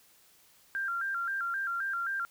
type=tone with vibrato; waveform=sine; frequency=1480 Hz; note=F#6; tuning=in tune; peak=-30 dBFS; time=0.75-2.25 s; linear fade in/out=0 ms; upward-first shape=square; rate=3.8 Hz; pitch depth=120 cents each way; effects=white hiss -62 dBFS RMS until 2.3 s